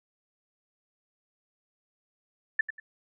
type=tone with echo; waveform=sine; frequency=1760 Hz; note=A6; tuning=in tune; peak=-19 dBFS; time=2.59-2.61 s; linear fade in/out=5 ms; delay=95 ms; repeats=2; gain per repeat=-11 dB; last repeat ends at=2.8 s; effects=none